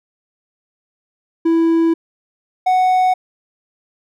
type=tone pair in turn; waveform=triangle; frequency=329.9 / 740.6 Hz; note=E4 / F#5; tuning=+1 / +1 cents; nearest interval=octave + major second; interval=1400 cents; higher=second; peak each=-9 dBFS; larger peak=neither; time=1.45-1.94 / 2.66-3.14 s; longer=first; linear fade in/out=10 ms; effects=none